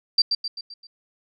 sine tone with echo, 4696 Hz, D8, 1 cent flat, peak -13 dBFS, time 0.18-0.22 s, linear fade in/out 5 ms, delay 130 ms, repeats 5, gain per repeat -6 dB, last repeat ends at 0.87 s, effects none

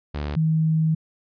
sawtooth / sine tone pair in turn, 73.42 / 158.84 Hz, D2 / D#3, 0 / +36 cents, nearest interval octave + minor second, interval 1336 cents, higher second, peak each -22 / -17 dBFS, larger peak second, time 0.14-0.36 / 0.36-0.95 s, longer second, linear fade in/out 10 ms, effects resampled to 11025 Hz

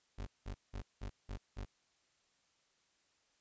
30% pulse tone bursts, 49 Hz, G1, in tune, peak -38 dBFS, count 6, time 0.18-1.652 s, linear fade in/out 10 ms, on 87 ms, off 190 ms, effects white hiss -75 dBFS RMS until 3.4 s + resampled to 16000 Hz

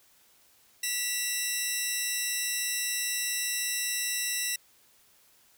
10% pulse tone pair together, 1959 / 2720 Hz, B6 / F7, -15 / -46 cents, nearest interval tritone, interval 569 cents, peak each -22 / -23 dBFS, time 0.83-4.56 s, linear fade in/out 5 ms, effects white hiss -62 dBFS RMS until 5.57 s

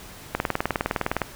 click train, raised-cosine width 0.5 ms, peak -7 dBFS, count 18, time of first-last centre 0.35-1.217 s, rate 19.6 Hz, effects pink hiss -43 dBFS RMS until 1.35 s

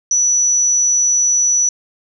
sine tone, 5920 Hz, F#8, in tune, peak -11 dBFS, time 0.11-1.69 s, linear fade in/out 2 ms, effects none

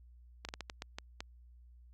slowing click train, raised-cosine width 0.2 ms, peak -23 dBFS, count 8, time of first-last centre 0.45-1.205 s, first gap 38 ms, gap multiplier 1.34, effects added 60 Hz sine -55 dBFS peak until 1.93 s + Opus 48 kbps

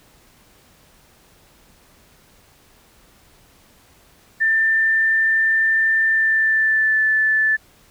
sine tone with pitch glide, 1786 to 1750.3 Hz, A6 to A6, +25 to -10 cents, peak -14 dBFS, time 4.4-7.57 s, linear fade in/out 20 ms, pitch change -35 cents, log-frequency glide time 6.08-7.02 s, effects pink hiss -53 dBFS RMS until 7.9 s

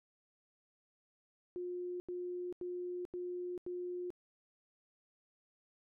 sine tone bursts, 357 Hz, F4, 38 cents sharp, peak -38 dBFS, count 5, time 1.56-4.104 s, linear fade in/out 0 ms, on 440 ms, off 86 ms, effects none

